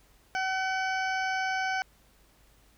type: harmonic tone with a mistuned harmonic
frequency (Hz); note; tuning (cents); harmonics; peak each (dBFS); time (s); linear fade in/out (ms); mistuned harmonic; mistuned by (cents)
758; F#5; +42; 1 / 2 / 3 / 4 / 6 / 7 / 8; -30 / -31 / -37 / -43 / -47 / -45 / -48; 0.35-1.82; 0; 4; -16
effects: added 50 Hz sine -63 dBFS peak until 2.77 s + pink hiss -63 dBFS RMS until 2.77 s